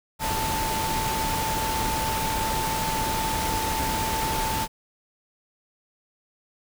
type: tone in noise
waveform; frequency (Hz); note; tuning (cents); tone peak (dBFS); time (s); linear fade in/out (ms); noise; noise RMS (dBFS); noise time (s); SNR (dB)
sine; 885; A5; +10; -27; 0.19-4.68; 50; pink; -28; 0.19-4.68; -2
effects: none